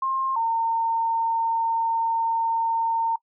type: tone pair in turn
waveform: sine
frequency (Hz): 1063 / 911.9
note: C6 / A#5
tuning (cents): +27 / -38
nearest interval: minor third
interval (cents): 265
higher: first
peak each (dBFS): -22 / -20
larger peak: second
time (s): 0.02-0.36 / 0.36-3.16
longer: second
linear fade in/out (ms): 5
effects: noise-tail reverb RT60 0.1 s tail -22 dB re dry